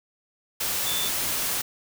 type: tone in noise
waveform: sine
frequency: 3520 Hz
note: A7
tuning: in tune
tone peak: -29 dBFS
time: 0.86-1.09 s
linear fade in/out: 10 ms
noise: white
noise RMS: -27 dBFS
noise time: 0.6-1.62 s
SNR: -5 dB
effects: none